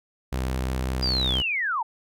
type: tone with vibrato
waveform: sawtooth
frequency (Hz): 64.3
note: C2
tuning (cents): -30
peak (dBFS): -21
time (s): 0.32-1.42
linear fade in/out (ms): 10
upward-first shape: sine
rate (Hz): 5.8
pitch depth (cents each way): 9
type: linear sweep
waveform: sine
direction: down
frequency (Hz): 4903 to 831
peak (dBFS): -23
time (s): 1.02-1.83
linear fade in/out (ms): 10
effects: none